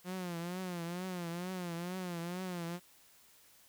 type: tone with vibrato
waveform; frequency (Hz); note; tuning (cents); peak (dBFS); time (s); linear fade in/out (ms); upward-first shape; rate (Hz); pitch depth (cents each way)
sawtooth; 177.1; F3; +24; -34; 0.04-2.8; 50; triangle; 2.2; 110
effects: white hiss -63 dBFS RMS until 3.68 s